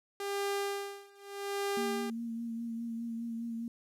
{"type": "tone with tremolo", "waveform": "sawtooth", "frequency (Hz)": 400, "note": "G4", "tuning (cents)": 35, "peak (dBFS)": -27, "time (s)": [0.2, 2.1], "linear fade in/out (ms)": 2, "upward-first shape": "sine", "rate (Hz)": 0.81, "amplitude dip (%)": 95}
{"type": "tone with vibrato", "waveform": "sine", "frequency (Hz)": 231.1, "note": "A#3", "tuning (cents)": -15, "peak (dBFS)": -35, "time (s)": [1.77, 3.68], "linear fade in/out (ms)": 2, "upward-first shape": "sine", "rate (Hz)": 4.9, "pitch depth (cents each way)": 24}
{"effects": ["resampled to 32000 Hz", "11-bit"]}